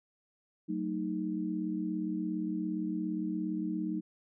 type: chord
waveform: sine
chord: D# diminished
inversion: first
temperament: just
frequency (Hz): 186.68 / 224 / 311.1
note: F#3 / A3 / D#4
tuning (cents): +16 / +31 / 0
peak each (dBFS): -36 / -38 / -34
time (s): 0.68-4.01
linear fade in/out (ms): 20
effects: none